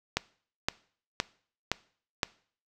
click train, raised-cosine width 0.2 ms, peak -8 dBFS, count 5, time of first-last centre 0.17-2.232 s, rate 1.94 Hz, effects noise-tail reverb RT60 0.5 s tail -21 dB re dry

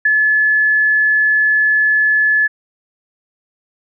sine tone with ADSR envelope, 1720 Hz, A6, 40 cents flat, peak -8 dBFS, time 0.05-2.48 s, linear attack 6 ms, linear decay 17 ms, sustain -2 dB, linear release 20 ms, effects none

